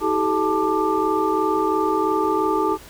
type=tone cluster; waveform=sine; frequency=320.6 / 386.3 / 429.3 / 878 / 1187 Hz; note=E4 / G4 / A4 / A5 / D6; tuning=-48 / -25 / -43 / -4 / +18 cents; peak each=-24 dBFS; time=0-2.78 s; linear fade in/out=50 ms; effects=pink hiss -43 dBFS RMS until 2.89 s